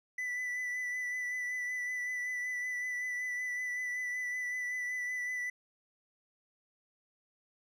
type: tone with vibrato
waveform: triangle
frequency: 1985 Hz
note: B6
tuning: 8 cents sharp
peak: -32 dBFS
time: 0.18-5.5 s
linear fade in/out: 5 ms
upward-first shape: sine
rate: 5.3 Hz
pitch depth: 20 cents each way
effects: none